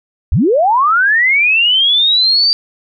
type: linear sweep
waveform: sine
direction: up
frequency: 47.22 to 4699 Hz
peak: -8 dBFS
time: 0.32-2.53 s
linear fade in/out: 0 ms
effects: none